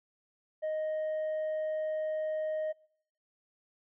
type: tone with tanh clipping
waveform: triangle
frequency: 622.3 Hz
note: D#5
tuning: in tune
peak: -31 dBFS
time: 0.62-2.73 s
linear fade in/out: 20 ms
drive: 7 dB
effects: noise-tail reverb RT60 0.7 s tail -25 dB re dry